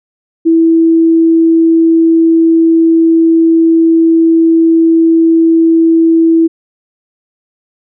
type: tone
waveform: sine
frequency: 328.2 Hz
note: E4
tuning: 8 cents flat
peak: -4 dBFS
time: 0.45-6.48 s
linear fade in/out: 20 ms
effects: none